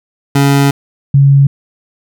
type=tone pair in turn; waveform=25% pulse / sine; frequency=140 / 139.03 Hz; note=C#3 / C#3; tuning=+18 / +5 cents; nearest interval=unison; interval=13 cents; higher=first; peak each=-3 dBFS; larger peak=neither; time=0.35-0.71 / 1.14-1.47 s; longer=first; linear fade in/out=5 ms; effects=none